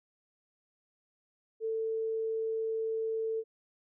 sine tone, 445.5 Hz, A4, 22 cents sharp, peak -30 dBFS, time 1.6-3.44 s, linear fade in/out 50 ms, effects none

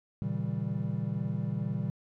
triangle chord, A# diminished seventh, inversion none, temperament equal with one note detuned, 116.54 / 138.59 / 160.77 / 196 Hz, A#2 / C#3 / E3 / G3, 0 / 0 / -43 / 0 cents, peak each -33 dBFS, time 0.22-1.9 s, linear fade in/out 0 ms, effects tanh soft clip ceiling -18 dBFS

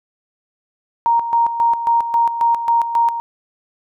sine tone with tremolo, 932.3 Hz, A#5, in tune, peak -11 dBFS, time 1.06-3.2 s, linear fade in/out 0 ms, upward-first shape square, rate 3.7 Hz, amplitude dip 65%, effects none

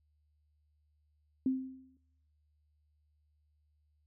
sine tone with exponential decay, 261.6 Hz, C4, in tune, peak -25 dBFS, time 1.46-1.97 s, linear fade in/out 2 ms, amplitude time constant 110 ms, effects noise-tail reverb RT60 0.7 s tail -20 dB re dry + added 75 Hz sine -70 dBFS peak until 4.06 s

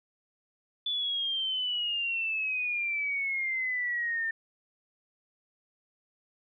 sine exponential sweep, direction down, 3482 to 1794 Hz, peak -28 dBFS, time 0.86-4.31 s, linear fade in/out 5 ms, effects none

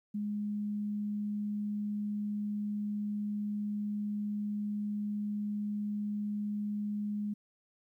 sine tone, 207.7 Hz, G#3, in tune, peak -32 dBFS, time 0.14-7.34 s, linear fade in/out 10 ms, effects 12-bit

